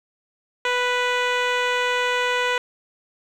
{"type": "tone with low-pass filter", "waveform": "10% pulse", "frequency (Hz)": 493.9, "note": "B4", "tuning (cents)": 0, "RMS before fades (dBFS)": -22, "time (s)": [0.65, 2.58], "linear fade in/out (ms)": 2, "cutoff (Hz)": 4200, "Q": 0.77, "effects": ["8-bit"]}